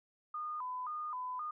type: tone with vibrato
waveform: sine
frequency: 1108.7 Hz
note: C#6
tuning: in tune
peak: -37 dBFS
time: 0.34-1.51 s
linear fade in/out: 5 ms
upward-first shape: square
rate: 1.9 Hz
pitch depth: 170 cents each way
effects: none